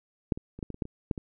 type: clicks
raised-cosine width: 3 ms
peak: -11 / -25 / -29 / -20 / -23 / -30 / -16 / -28 / -14 / -23 dBFS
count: 10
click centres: 0.322 / 0.375 / 0.59 / 0.628 / 0.703 / 0.744 / 0.822 / 0.854 / 1.112 / 1.178 s
effects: none